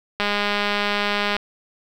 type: click train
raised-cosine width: 0.3 ms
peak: -6 dBFS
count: 240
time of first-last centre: 0.2-1.366 s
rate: 205 Hz
effects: 7-bit